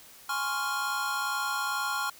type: chord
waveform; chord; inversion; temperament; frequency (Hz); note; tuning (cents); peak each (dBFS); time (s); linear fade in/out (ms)
square; Db major seventh; second; equal; 830.6 / 1046.5 / 1108.7 / 1396.9; Ab5 / C6 / Db6 / F6; 0 / 0 / 0 / 0; -37 / -37 / -36 / -32; 0.29-2.1; 5
effects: white hiss -52 dBFS RMS until 2.19 s